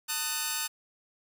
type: chord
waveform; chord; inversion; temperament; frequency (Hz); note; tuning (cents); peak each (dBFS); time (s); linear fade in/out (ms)
5% pulse; D# diminished; second; just; 896 / 1244.5 / 1493.4; A5 / D#6 / F#6; +31 / 0 / +16; -23; 0.08-0.68; 20
effects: none